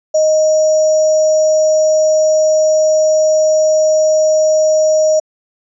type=tone with sample-and-hold; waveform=sine; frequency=622.3 Hz; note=D#5; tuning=in tune; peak=-8 dBFS; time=0.14-5.2 s; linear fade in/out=10 ms; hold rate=6300 Hz; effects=resampled to 22050 Hz